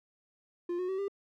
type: tone with pitch steps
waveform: triangle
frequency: 349.2 / 364.7 / 380.8 / 397.7 Hz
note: F4 / F#4 / F#4 / G4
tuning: 0 / -25 / +50 / +25 cents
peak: -29 dBFS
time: 0.69-1.082 s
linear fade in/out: 5 ms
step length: 98 ms
effects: none